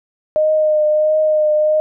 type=tone with vibrato; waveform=sine; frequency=614 Hz; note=D#5; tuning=23 cents flat; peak=-11 dBFS; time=0.36-1.8 s; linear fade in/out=0 ms; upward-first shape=triangle; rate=1.5 Hz; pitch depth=24 cents each way; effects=none